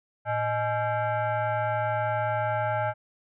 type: tone with frequency modulation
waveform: sine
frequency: 113.6 Hz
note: A#2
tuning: 44 cents flat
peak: -24 dBFS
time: 0.25-2.94 s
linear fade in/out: 50 ms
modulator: 733 Hz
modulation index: 1.7
effects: none